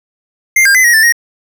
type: tone with pitch steps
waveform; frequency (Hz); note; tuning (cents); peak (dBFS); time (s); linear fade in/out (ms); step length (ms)
square; 2099 / 1605 / 2028 / 1894 / 1770 / 1875; C7 / G6 / B6 / A#6 / A6 / A#6; +5 / +40 / +45 / +27 / +10 / +10; -6; 0.56-1.124; 5; 94
effects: none

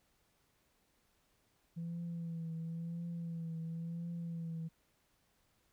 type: tone with vibrato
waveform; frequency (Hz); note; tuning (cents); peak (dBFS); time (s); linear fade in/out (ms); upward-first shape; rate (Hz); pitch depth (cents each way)
sine; 166.8; E3; +21; -37; 1.76-4.69; 20; triangle; 0.96; 45
effects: tanh soft clip ceiling -36 dBFS + pink hiss -75 dBFS RMS until 5.72 s

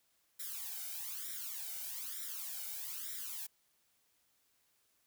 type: noise with flanger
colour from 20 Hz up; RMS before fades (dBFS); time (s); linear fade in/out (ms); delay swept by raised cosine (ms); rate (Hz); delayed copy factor
blue; -43; 0.39-3.47; 10; 0.54 to 1.37; 1.1; +1
effects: white hiss -75 dBFS RMS until 5.06 s

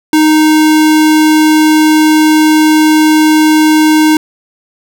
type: tone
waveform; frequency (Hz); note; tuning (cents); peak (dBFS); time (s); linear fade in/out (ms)
square; 310; D#4; -6; -5; 0.13-4.17; 2
effects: none

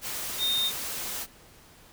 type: tone in noise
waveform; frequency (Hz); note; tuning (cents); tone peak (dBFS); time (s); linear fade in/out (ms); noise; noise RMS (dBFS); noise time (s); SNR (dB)
sine; 3670; A#7; -28; -24; 0.38-0.72; 50; white; -34; 0.01-1.27; +7
effects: pink hiss -54 dBFS RMS until 1.92 s

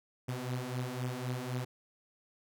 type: beating tone pair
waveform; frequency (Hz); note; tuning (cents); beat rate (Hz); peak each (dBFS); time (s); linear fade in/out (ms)
sawtooth; 123.47 / 127.37; B2 / C3; 0 / -46; 3.9; -35 / -33; 0.28-1.65; 10
effects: none

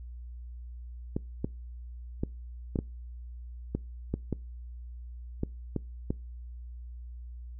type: clicks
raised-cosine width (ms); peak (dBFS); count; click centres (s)
3; -16; 11; 1.165 / 1.445 / 2.235 / 2.758 / 2.789 / 3.75 / 4.14 / 4.327 / 5.434 / 5.763 / 6.105
effects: noise-tail reverb RT60 0.3 s tail -25 dB re dry + added 60 Hz sine -40 dBFS peak until 7.59 s

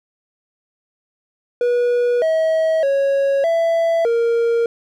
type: tone with pitch steps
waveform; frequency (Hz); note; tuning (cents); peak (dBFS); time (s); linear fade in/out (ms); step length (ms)
triangle; 485 / 641 / 552 / 665 / 465.7; B4 / E5 / C#5 / E5 / A#4; -31 / -49 / -7 / +15 / -2; -12; 1.61-4.66; 2; 610
effects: none

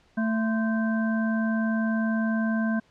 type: harmonic tone with a mistuned harmonic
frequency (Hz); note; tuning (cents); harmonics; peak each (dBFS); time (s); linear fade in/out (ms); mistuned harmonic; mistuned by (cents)
222.5; A3; +20; 1 / 3 / 5 / 7; -23 / -34 / -39 / -33; 0.17-2.8; 10; 5; -120
effects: pink hiss -62 dBFS RMS until 2.9 s + low-pass 5000 Hz 12 dB/octave

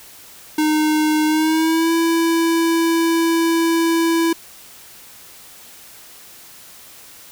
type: tone with pitch glide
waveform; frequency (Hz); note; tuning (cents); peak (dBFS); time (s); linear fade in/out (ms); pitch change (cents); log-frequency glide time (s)
square; 307.4 to 331.4; D#4 to E4; -21 to +9; -15; 0.58-4.33; 5; +130; 1.26-1.92
effects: white hiss -42 dBFS RMS until 7.31 s

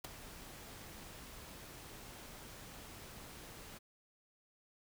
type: noise with ADSR envelope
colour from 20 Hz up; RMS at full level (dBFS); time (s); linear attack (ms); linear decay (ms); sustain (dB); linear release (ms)
pink; -40; 0.04-3.79; 7; 10; -12; 21
effects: none

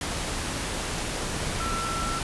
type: tone in noise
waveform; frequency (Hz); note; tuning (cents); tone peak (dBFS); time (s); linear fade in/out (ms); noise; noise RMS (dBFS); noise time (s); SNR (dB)
sine; 1341; E6; +29; -30; 1.6-2.19; 2; pink; -30; 0.01-2.23; -3
effects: resampled to 24000 Hz

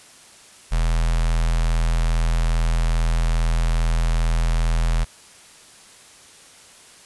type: tone with notch filter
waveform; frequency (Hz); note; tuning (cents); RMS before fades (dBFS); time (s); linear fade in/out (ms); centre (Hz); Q
square; 41.2; E1; 0; -19; 0.71-5.05; 20; 320; 0.65
effects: white hiss -47 dBFS RMS until 7.05 s + resampled to 24000 Hz

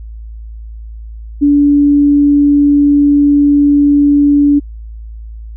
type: tone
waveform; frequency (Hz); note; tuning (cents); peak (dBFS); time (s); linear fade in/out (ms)
sine; 288; D4; -34; -5; 1.41-4.6; 20
effects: added 55 Hz sine -25 dBFS peak until 5.56 s

